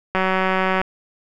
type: click train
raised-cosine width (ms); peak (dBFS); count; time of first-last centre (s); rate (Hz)
0.5; -5; 126; 0.15-0.815; 188
effects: none